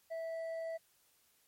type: tone with hard clipping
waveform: sine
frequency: 655 Hz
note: E5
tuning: 11 cents flat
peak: -39 dBFS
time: 0.1-0.78 s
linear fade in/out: 20 ms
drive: 4 dB
effects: white hiss -71 dBFS RMS until 1.47 s + MP3 64 kbps